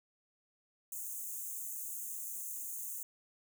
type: high-pass noise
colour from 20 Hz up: white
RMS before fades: -42 dBFS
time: 0.92-3.03 s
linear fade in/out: 2 ms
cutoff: 6300 Hz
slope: 96 dB/octave
effects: none